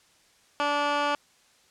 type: tone with band-pass filter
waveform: 15% pulse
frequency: 290.4 Hz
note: D4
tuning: 19 cents flat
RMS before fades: -26 dBFS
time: 0.6-1.15 s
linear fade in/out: 0 ms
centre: 1600 Hz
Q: 0.81
effects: white hiss -61 dBFS RMS until 1.7 s + low-pass 8000 Hz 12 dB/octave